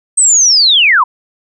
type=linear sweep; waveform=sine; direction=down; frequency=8372 to 914 Hz; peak=-5 dBFS; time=0.17-1.04 s; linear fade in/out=10 ms; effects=none